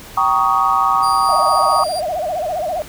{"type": "chord", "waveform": "sine", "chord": "Eb dominant seventh", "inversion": "first", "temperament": "just", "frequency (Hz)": [777.8, 933.4, 1120.1, 1244.5], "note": ["G5", "Bb5", "Db6", "Eb6"], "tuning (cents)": [-14, 2, 18, 0], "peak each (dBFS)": [-19, -20, -16, -17], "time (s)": [0.17, 1.84], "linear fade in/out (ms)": 5}
{"type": "tone with tremolo", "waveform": "30% pulse", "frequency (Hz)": 4761, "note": "D8", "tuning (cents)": 23, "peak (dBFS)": -22, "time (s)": [1.02, 2.01], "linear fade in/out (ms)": 20, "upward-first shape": "sine", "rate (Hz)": 4.3, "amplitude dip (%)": 25}
{"type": "tone with vibrato", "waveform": "sine", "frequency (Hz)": 668, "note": "E5", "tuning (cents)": 23, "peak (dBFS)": -18, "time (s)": [1.29, 2.82], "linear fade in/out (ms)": 0, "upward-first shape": "sine", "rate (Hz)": 15, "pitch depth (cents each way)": 190}
{"effects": ["pink hiss -37 dBFS RMS until 2.88 s"]}